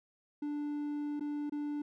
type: tone with dropouts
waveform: triangle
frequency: 293.7 Hz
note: D4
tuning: in tune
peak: -32 dBFS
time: 0.42-1.82 s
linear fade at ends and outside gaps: 5 ms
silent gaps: 1.197-1.207 / 1.497-1.521 s
effects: none